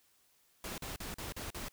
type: noise bursts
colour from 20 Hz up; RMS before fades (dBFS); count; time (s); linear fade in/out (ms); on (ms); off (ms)
pink; -42; 6; 0.64-1.685; 2; 140; 41
effects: white hiss -70 dBFS RMS until 1.72 s